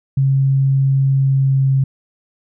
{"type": "tone with pitch glide", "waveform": "sine", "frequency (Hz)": [135.7, 134.68], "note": ["C#3", "C#3"], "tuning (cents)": [-36, -50], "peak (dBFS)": -11, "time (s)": [0.17, 1.84], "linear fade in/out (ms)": 5, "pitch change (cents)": -14, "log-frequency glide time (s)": [1.16, 1.71], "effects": []}